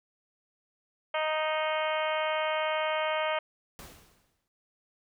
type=harmonic tone; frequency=311.1 Hz; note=D#4; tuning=in tune; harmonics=2 / 3 / 4 / 5 / 6 / 7 / 8 / 9 / 10; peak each=-30 / -34 / -35 / -39 / -41 / -37 / -41 / -43 / -40 dBFS; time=1.14-3.39 s; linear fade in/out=5 ms
type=noise with exponential decay; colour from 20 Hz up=pink; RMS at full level=-44 dBFS; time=3.79-4.48 s; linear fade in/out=0 ms; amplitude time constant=150 ms
effects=none